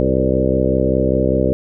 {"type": "harmonic tone with a mistuned harmonic", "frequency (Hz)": 65.1, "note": "C2", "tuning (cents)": -8, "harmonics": [1, 2, 3, 4, 5, 6, 7, 8, 9], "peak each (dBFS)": [-22, -22, -22, -22, -22, -22, -22, -22, -22], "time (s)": [0, 1.53], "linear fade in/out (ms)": 0, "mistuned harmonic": 8, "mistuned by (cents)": -21, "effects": []}